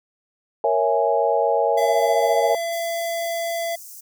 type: chord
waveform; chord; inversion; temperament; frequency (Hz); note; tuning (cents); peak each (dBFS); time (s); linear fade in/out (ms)
sine; A# half-diminished seventh; none; equal; 466.2 / 554.4 / 659.3 / 830.6; A#4 / C#5 / E5 / G#5; 0 / 0 / 0 / 0; -22; 0.64-2.55; 2
type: tone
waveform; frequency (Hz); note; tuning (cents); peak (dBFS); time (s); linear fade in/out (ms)
square; 674; E5; +38; -24; 1.77-3.76; 10
type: high-pass noise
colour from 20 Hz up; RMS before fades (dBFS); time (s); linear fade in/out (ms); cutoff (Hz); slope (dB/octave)
white; -40; 2.72-4.01; 10; 5400; 48
effects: none